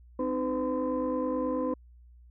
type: tone cluster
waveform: sine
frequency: 259.5 / 308.8 / 506 / 1021 Hz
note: C4 / D#4 / B4 / C6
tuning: -14 / -13 / +42 / -43 cents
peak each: -31 / -32 / -30 / -36 dBFS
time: 0.19-1.74 s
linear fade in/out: 5 ms
effects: tanh soft clip ceiling -20 dBFS + added 60 Hz sine -51 dBFS peak until 2.3 s